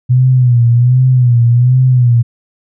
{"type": "tone with vibrato", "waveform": "sine", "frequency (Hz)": 123.47, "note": "B2", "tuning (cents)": 0, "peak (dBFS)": -5, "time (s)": [0.09, 2.23], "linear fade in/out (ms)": 20, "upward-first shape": "sine", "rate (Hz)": 1.3, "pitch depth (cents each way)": 80, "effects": []}